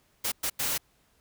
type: noise bursts at uneven times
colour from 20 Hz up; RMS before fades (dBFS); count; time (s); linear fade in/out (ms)
white; -29; 3; 0.24-0.32 / 0.43-0.5 / 0.59-0.78; 10
effects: pink hiss -67 dBFS RMS until 1.2 s